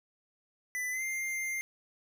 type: tone with pitch glide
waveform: square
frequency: 1996 to 2101 Hz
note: B6 to C7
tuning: +18 to +7 cents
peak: -33 dBFS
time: 0.75-1.61 s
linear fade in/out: 0 ms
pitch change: +89 cents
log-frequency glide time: 0.91-1.03 s
effects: none

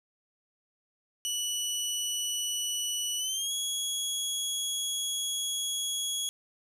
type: tone with pitch glide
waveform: 20% pulse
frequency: 2954 to 3335 Hz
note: F#7 to G#7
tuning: -3 to +7 cents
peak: -24 dBFS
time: 1.25-6.29 s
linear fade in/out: 0 ms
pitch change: +210 cents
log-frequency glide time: 3.18-3.52 s
effects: none

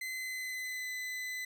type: tone with pitch glide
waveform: 40% pulse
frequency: 2045 to 2012 Hz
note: C7 to B6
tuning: -40 to +32 cents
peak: -36 dBFS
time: 0.01-1.45 s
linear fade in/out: 5 ms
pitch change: -28 cents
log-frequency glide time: 0.13-0.9 s
effects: none

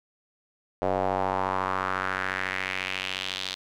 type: tone with band-pass filter sweep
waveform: square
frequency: 47.05 Hz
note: F#1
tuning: 30 cents sharp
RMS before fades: -29 dBFS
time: 0.82-3.55 s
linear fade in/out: 0 ms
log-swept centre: 620 to 3900 Hz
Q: 2.7
effects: none

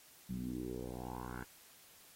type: tone with low-pass filter sweep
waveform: 10% pulse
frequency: 61.74 Hz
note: B1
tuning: in tune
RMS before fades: -43 dBFS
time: 0.29-1.44 s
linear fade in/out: 10 ms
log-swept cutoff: 180 to 1600 Hz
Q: 4.5
effects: white hiss -61 dBFS RMS until 2.15 s + AAC 48 kbps

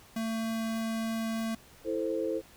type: tone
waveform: square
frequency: 224.6 Hz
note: A3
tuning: 36 cents sharp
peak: -31 dBFS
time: 0.16-1.55 s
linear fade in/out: 5 ms
type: chord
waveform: sine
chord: A minor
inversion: second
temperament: equal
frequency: 329.6 / 440 / 523.3 Hz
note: E4 / A4 / C5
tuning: 0 / 0 / 0 cents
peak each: -33 dBFS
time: 1.84-2.42 s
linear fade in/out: 50 ms
effects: pink hiss -56 dBFS RMS until 2.56 s

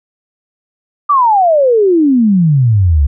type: exponential sweep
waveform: sine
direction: down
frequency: 1200 to 66.5 Hz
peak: -6 dBFS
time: 1.09-3.07 s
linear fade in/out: 10 ms
effects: none

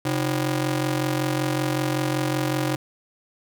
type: ring-modulated tone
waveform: sawtooth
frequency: 221.3 Hz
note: A3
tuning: 10 cents sharp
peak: -15 dBFS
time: 0.05-2.76 s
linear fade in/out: 5 ms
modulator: 88 Hz
effects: none

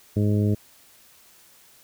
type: harmonic tone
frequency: 103.83 Hz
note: G#2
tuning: in tune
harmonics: 1 / 2 / 3 / 4 / 5 / 6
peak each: -20 / -24 / -29 / -30 / -38 / -39 dBFS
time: 0.16-0.55 s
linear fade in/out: 10 ms
effects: white hiss -54 dBFS RMS until 1.83 s

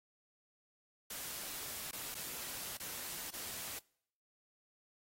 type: noise with dropouts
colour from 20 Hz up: white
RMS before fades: -44 dBFS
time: 1.1-3.79 s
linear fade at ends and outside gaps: 5 ms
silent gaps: 1.912-1.929 / 2.145-2.15 / 2.772-2.799 / 3.306-3.335 s
effects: noise-tail reverb RT60 0.7 s tail -26 dB re dry + AAC 48 kbps

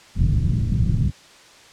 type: low-pass noise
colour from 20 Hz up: white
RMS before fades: -19 dBFS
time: 0.15-1.12 s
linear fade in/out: 50 ms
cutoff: 160 Hz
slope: 24 dB/octave
effects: white hiss -47 dBFS RMS until 1.72 s + low-pass 6000 Hz 12 dB/octave

